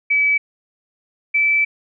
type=tone pair in turn; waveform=sine; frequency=2292 / 2316 Hz; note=D7 / D7; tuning=-43 / -25 cents; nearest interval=unison; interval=18 cents; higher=second; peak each=-13 / -13 dBFS; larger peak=neither; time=0.1-0.38 / 1.34-1.65 s; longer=second; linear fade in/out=10 ms; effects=none